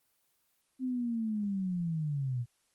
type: linear sweep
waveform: sine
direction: down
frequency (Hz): 261.6 to 116.54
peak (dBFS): -30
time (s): 0.79-2.46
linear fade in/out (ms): 50
effects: white hiss -74 dBFS RMS until 2.74 s + Opus 24 kbps